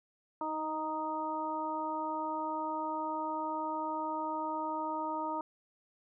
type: harmonic tone with a mistuned harmonic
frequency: 311.1 Hz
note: D#4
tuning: in tune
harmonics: 1 / 2 / 3 / 4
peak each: -40 / -41 / -35 / -41 dBFS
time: 0.41-5.41 s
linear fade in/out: 2 ms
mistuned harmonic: 1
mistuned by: +16 cents
effects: none